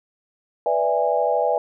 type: chord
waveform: sine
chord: E dominant seventh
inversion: second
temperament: equal with one note detuned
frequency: 493.9 / 587.3 / 659.3 / 822.5 Hz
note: B4 / D5 / E5 / G#5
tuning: 0 / 0 / 0 / -17 cents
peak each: -23 dBFS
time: 0.66-1.58 s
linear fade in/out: 2 ms
effects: none